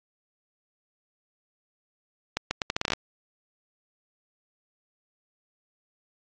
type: accelerating click train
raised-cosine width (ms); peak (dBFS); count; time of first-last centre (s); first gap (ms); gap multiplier
0.2; -8; 11; 2.37-2.934; 140; 0.77
effects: low-pass 7000 Hz 12 dB/octave + AAC 48 kbps